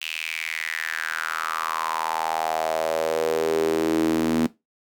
sawtooth tone with high-pass filter sweep, 80.4 Hz, E2, 43 cents flat, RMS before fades -25 dBFS, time 0.01-4.47 s, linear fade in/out 10 ms, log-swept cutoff 2800 to 250 Hz, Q 5.6, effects noise-tail reverb RT60 0.2 s tail -17 dB re dry

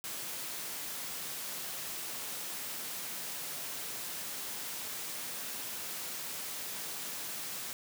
white high-pass noise, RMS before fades -40 dBFS, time 0.04-7.73 s, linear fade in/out 0 ms, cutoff 110 Hz, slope 24 dB/octave, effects none

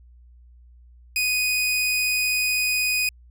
sawtooth tone, 2489 Hz, D#7, in tune, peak -17 dBFS, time 1.16-3.09 s, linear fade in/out 2 ms, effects added 60 Hz sine -47 dBFS peak until 3.3 s

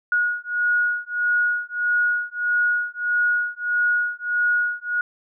sine beating tone pair, 1448 / 1449.6 Hz, F#6 / F#6, -38 / -36 cents, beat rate 1.6 Hz, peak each -22 dBFS, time 0.12-5.01 s, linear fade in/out 2 ms, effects none

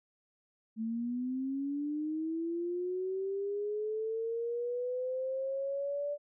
sine linear sweep, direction up, 219.1 to 585 Hz, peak -32 dBFS, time 0.76-6.18 s, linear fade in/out 50 ms, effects none

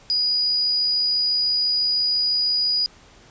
sine tone, 4913 Hz, D#8, 23 cents flat, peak -18 dBFS, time 0.1-2.86 s, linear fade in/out 0 ms, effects pink hiss -50 dBFS RMS until 3.3 s + resampled to 16000 Hz

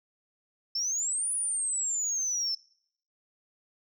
sine exponential two-way sweep, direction up then down, 5274 to 9930 to 5274 Hz, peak -26 dBFS, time 0.75-2.55 s, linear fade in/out 5 ms, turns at 1.32 s, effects noise-tail reverb RT60 0.7 s tail -26 dB re dry + tanh soft clip ceiling -24 dBFS

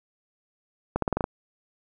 accelerating click train, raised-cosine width 1 ms, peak -10 dBFS, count 7, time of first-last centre 0.96-1.241 s, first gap 63 ms, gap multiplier 0.88, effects none

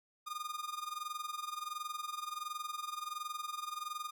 45% pulse tone with amplitude modulation, 1220 Hz, D#6, 34 cents flat, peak -36 dBFS, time 0.26-4.11 s, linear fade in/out 20 ms, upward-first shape sine, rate 21.4 Hz, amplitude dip 80%, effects none

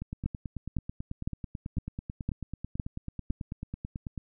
two click trains, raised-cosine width 5 ms, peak -17 / -23 dBFS, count 7 / 39, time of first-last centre 0.26-3.306 / 0.02-4.178 s, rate 1.97 / 9.14 Hz, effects none

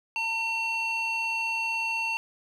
square tone with band-pass filter, 906 Hz, A#5, 50 cents flat, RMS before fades -29 dBFS, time 0.16-2.17 s, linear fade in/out 0 ms, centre 2400 Hz, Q 3.2, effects none

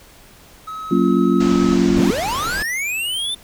triangle tone, 1282 Hz, E6, 49 cents flat, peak -25 dBFS, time 0.67-1.75 s, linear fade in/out 10 ms
sine chord, Gb major seventh, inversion none, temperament just, 185 / 231.2 / 277.5 / 346.9 Hz, Gb3 / Bb3 / Db4 / F4, 0 / -14 / +2 / -12 cents, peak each -18 dBFS, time 0.91-2.11 s, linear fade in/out 5 ms
pink low-pass noise, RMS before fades -28 dBFS, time 1.4-2.63 s, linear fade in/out 5 ms, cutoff 7400 Hz, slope 48 dB/octave
square linear sweep, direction up, 39.36 to 3600 Hz, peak -21 dBFS, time 1.96-3.35 s, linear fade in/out 10 ms
effects pink hiss -46 dBFS RMS until 3.43 s

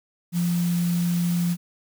sine tone in noise, 173.6 Hz, F3, 10 cents flat, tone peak -20 dBFS, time 0.32-1.57 s, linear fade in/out 50 ms, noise white, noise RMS -37 dBFS, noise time 0.32-1.57 s, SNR +14 dB, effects none

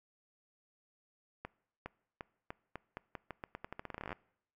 accelerating click train, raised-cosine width 0.5 ms, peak -26 dBFS, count 25, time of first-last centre 1.45-4.128 s, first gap 410 ms, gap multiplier 0.85, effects noise-tail reverb RT60 0.7 s tail -23 dB re dry

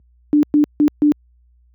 sine tone bursts at uneven times, 296 Hz, D4, 14 cents sharp, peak -9 dBFS, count 4, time 0.33-0.43 / 0.54-0.64 / 0.8-0.88 / 1.02-1.12 s, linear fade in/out 0 ms, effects added 60 Hz sine -35 dBFS peak until 1.74 s + high-pass 150 Hz 12 dB/octave

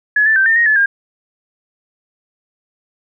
sine tone with pitch steps, 1697 / 1763 / 1559 / 1807 / 1871 / 1726 / 1612 Hz, G#6 / A6 / G6 / A6 / A#6 / A6 / G6, +37 / +3 / -10 / +46 / +6 / -34 / +48 cents, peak -9 dBFS, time 0.16-0.86 s, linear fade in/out 5 ms, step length 100 ms, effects none

